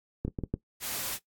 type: clicks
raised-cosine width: 3 ms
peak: -17 / -20 / -20 / -19 / -16 dBFS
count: 5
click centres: 0.25 / 0.28 / 0.388 / 0.437 / 0.54 s
type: noise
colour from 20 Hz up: white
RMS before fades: -34 dBFS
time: 0.8-1.19 s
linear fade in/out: 50 ms
effects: noise-tail reverb RT60 0.1 s tail -17 dB re dry + AAC 64 kbps